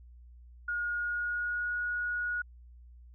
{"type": "tone with pitch glide", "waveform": "sine", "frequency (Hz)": [1434, 1452.3], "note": ["F6", "F#6"], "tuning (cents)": [45, -33], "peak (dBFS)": -30, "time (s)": [0.68, 2.42], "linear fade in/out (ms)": 5, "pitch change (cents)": 22, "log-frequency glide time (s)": [0.96, 1.76], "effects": ["added 60 Hz sine -50 dBFS peak until 3.14 s"]}